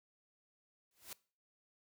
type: noise with exponential growth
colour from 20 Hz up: white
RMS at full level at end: -44 dBFS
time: 0.91-1.13 s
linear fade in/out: 2 ms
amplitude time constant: 46 ms
effects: noise-tail reverb RT60 0.4 s tail -21 dB re dry